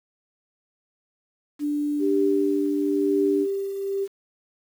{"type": "tone", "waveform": "sine", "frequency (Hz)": 293.7, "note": "D4", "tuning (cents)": 0, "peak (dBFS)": -22, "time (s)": [1.59, 3.47], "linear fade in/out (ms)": 50}
{"type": "tone with tremolo", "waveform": "sine", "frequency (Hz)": 393.4, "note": "G4", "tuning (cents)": 6, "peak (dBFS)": -19, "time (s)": [1.99, 4.08], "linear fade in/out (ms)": 50, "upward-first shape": "triangle", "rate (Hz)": 1, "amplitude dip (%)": 65}
{"effects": ["8-bit"]}